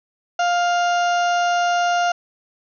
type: harmonic tone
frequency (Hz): 702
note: F5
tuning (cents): +9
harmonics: 1 / 2 / 3 / 4 / 5 / 6 / 7 / 8 / 9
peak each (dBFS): -17 / -23 / -39 / -30 / -40 / -39 / -42 / -37 / -38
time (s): 0.39-2.12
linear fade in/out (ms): 5
effects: none